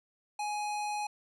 square tone, 835 Hz, G#5, 9 cents sharp, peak -33 dBFS, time 0.39-1.07 s, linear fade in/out 5 ms, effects resampled to 24000 Hz

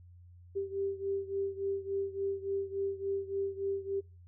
sine beating tone pair, 392 / 395.5 Hz, G4 / G4, 0 / +15 cents, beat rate 3.5 Hz, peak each -34 / -37 dBFS, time 0.55-4.01 s, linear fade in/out 20 ms, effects noise-tail reverb RT60 0.3 s tail -25 dB re dry + added 88 Hz sine -52 dBFS peak until 4.27 s

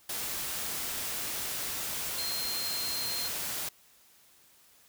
sine tone in noise, 4186 Hz, C8, in tune, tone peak -34 dBFS, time 2.18-3.28 s, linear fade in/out 5 ms, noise white, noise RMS -35 dBFS, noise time 0.09-3.69 s, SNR -2 dB, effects white hiss -61 dBFS RMS until 4.88 s

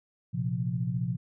sine chord, Bb suspended second, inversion none, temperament equal, 116.54 / 130.81 / 174.61 Hz, Bb2 / C3 / F3, 0 / 0 / 0 cents, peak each -32 / -31 / -32 dBFS, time 0.33-1.17 s, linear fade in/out 20 ms, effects none

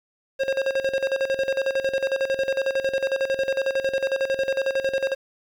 square tone with tremolo, 538 Hz, C5, 48 cents sharp, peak -20 dBFS, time 0.39-5.15 s, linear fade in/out 20 ms, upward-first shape square, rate 11 Hz, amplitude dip 75%, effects low-pass 4000 Hz 12 dB/octave + 8-bit

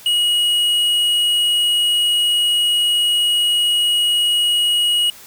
sine tone with tanh clipping, 2900 Hz, F#7, 35 cents flat, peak -15 dBFS, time 0.06-5.1 s, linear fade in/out 2 ms, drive 9 dB, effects white hiss -41 dBFS RMS until 5.26 s

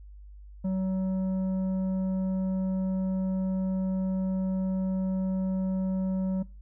sine tone with tanh clipping, 188.3 Hz, F#3, 31 cents sharp, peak -27 dBFS, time 0.64-6.43 s, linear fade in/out 10 ms, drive 8 dB, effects noise-tail reverb RT60 0.3 s tail -22 dB re dry + added 50 Hz sine -44 dBFS peak until 6.61 s

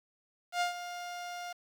sawtooth tone with ADSR envelope, 706 Hz, F5, 19 cents sharp, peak -23 dBFS, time 0.52-1.53 s, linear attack 89 ms, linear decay 120 ms, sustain -12 dB, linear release 9 ms, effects low-pass 7000 Hz 12 dB/octave + 9-bit

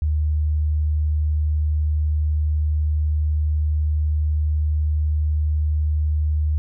sine tone, 76 Hz, D#2, 40 cents flat, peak -17 dBFS, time 0.02-6.58 s, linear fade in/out 0 ms, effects none

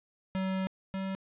square tone pair in turn, 189.5 / 191.81 Hz, F#3 / G3, +42 / -37 cents, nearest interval unison, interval 21 cents, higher second, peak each -30 / -33 dBFS, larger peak first, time 0.35-0.67 / 0.94-1.15 s, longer first, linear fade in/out 0 ms, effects resampled to 8000 Hz + 11-bit

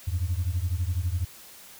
sine beating tone pair, 83 / 95 Hz, E2 / F#2, +12 / +46 cents, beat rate 12 Hz, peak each -26 / -27 dBFS, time 0.07-1.25 s, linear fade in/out 10 ms, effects tanh soft clip ceiling -19 dBFS + white hiss -48 dBFS RMS until 1.79 s

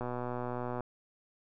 click train, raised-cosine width 1 ms, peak -23 dBFS, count 99, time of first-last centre 0.01-0.807 s, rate 123 Hz, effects none

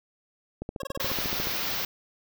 click train, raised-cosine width 2 ms, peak -20 dBFS, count 13, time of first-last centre 0.62-1.471 s, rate 14.1 Hz
25% pulse tone bursts, 546 Hz, C#5, 26 cents flat, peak -28 dBFS, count 7, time 0.8-1.116 s, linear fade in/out 5 ms, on 22 ms, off 27 ms
white band-stop noise, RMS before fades -30 dBFS, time 1-1.85 s, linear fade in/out 2 ms, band 5900 to 14000 Hz, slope 48 dB/octave
effects none

